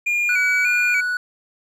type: tone with vibrato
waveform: triangle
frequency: 2349 Hz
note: D7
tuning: in tune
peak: -16 dBFS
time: 0.06-1.01 s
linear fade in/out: 10 ms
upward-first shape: square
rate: 1.7 Hz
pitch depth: 49 cents each way
type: tone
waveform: triangle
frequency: 1474 Hz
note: F#6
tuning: 7 cents flat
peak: -18 dBFS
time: 0.29-1.17 s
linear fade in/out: 2 ms
effects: none